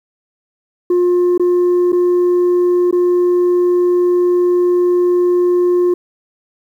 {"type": "tone with dropouts", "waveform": "sine", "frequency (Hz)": 355.3, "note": "F4", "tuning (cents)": 30, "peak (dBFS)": -7, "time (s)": [0.9, 5.94], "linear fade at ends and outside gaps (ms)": 5, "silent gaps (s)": [[1.378, 1.396], [1.921, 1.928], [2.911, 2.926]], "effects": ["tanh soft clip ceiling -9 dBFS", "8-bit"]}